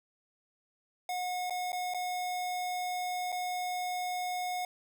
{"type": "tone with dropouts", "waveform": "square", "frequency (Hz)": 725, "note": "F#5", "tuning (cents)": -35, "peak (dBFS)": -33, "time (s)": [1.09, 4.65], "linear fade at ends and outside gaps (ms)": 2, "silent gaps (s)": [[1.498, 1.506], [1.72, 1.729], [1.938, 1.945], [3.32, 3.325]], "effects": []}